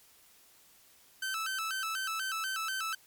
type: tone with vibrato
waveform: sawtooth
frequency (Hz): 1422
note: F6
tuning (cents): +31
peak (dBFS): -29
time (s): 1.22-2.95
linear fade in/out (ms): 5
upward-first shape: square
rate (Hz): 4.1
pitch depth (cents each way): 140
effects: white hiss -61 dBFS RMS until 3.06 s + MP3 96 kbps